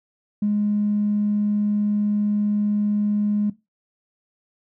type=tone with tanh clipping; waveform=triangle; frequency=207.7 Hz; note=G#3; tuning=in tune; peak=-18 dBFS; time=0.42-3.5 s; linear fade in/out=5 ms; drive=4 dB; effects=noise-tail reverb RT60 0.2 s tail -17 dB re dry